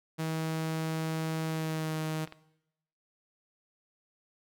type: tone with pitch glide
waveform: sawtooth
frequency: 160 to 157.16 Hz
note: D#3 to D#3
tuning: +49 to +18 cents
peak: -27 dBFS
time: 0.18-2.26 s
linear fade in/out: 20 ms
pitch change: -31 cents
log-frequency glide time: 1.46-1.96 s
type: clicks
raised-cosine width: 0.3 ms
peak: -28 dBFS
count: 2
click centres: 2.275 / 2.324 s
effects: noise-tail reverb RT60 0.8 s tail -19 dB re dry